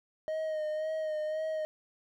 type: tone with vibrato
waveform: triangle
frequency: 622.3 Hz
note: D#5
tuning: in tune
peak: -29 dBFS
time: 0.28-1.65 s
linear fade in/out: 0 ms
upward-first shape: sine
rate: 1.9 Hz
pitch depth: 30 cents each way
effects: none